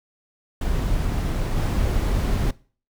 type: noise with level steps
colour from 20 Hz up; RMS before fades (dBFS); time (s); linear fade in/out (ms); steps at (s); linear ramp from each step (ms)
brown; -23 / -21; 0.61-2.51; 5; 1.56; 20
effects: noise-tail reverb RT60 0.4 s tail -21 dB re dry